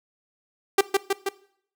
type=tone with echo; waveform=sawtooth; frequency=392.5 Hz; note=G4; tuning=2 cents sharp; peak=-10 dBFS; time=0.78-0.81 s; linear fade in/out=5 ms; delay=160 ms; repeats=3; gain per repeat=-3 dB; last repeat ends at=1.29 s; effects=noise-tail reverb RT60 0.6 s tail -19 dB re dry